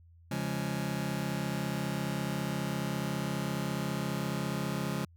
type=chord; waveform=sawtooth; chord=Db major; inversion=none; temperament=just; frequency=138.59 / 173.24 / 207.9 Hz; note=Db3 / F3 / Ab3; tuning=0 / -14 / +2 cents; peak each=-31 / -32 / -32 dBFS; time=0.31-5.05 s; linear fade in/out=5 ms; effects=added 84 Hz sine -55 dBFS peak until 5.16 s